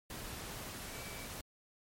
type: tone in noise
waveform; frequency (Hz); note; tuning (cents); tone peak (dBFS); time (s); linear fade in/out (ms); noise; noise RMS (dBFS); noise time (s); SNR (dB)
sine; 2307; D7; -31; -52; 0.93-1.25; 2; pink; -45; 0.1-1.41; -10
effects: MP3 64 kbps